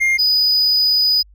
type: tone pair in turn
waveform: triangle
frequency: 2119 / 4968 Hz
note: C7 / D#8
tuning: +21 / -3 cents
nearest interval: octave + minor third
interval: 1476 cents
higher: second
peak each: -11 dBFS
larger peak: neither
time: 0-0.18 / 0.18-1.23 s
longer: second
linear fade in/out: 20 ms
effects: added 50 Hz sine -44 dBFS peak until 1.34 s